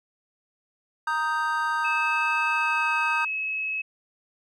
triangle chord, Eb major, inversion second, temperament equal, 932.3 / 1244.5 / 1568 Hz, Bb5 / Eb6 / G6, 0 / 0 / 0 cents, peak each -26 dBFS, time 1.07-3.25 s, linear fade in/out 5 ms
sine tone with pitch glide, 2600 to 2576 Hz, E7 to E7, -24 to -41 cents, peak -26 dBFS, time 1.84-3.82 s, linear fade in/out 10 ms, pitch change -17 cents, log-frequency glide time 2.48-2.88 s
effects none

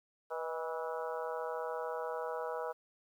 harmonic tone with a mistuned harmonic, 163 Hz, E3, 19 cents flat, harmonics 3 / 4 / 5 / 6 / 7 / 8 / 9, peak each -39 / -42 / -45 / -44 / -50 / -46 / -50 dBFS, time 0.3-2.73 s, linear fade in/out 20 ms, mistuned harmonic 4, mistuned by -56 cents, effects 11-bit

